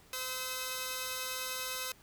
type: tone pair together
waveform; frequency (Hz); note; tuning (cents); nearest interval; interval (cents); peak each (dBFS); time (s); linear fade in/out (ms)
5% pulse; 513 / 1287.5; C5 / E6; -34 / -41; octave + major third; 1593; -27; 0.13-1.92; 2
effects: pink hiss -61 dBFS RMS until 2.02 s